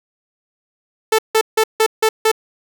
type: tone bursts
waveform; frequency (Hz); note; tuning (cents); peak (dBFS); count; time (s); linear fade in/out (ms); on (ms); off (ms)
sawtooth; 440; A4; 0; -7; 6; 1.12-2.316; 5; 66; 160
effects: none